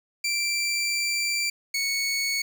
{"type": "tone pair in turn", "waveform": "20% pulse", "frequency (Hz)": [2349, 2217], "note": ["D7", "C#7"], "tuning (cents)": [0, 0], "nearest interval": "minor second", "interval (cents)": 100, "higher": "first", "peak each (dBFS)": -19, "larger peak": "neither", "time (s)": [[0.24, 1.5], [1.74, 2.42]], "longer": "first", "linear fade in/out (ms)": 5, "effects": []}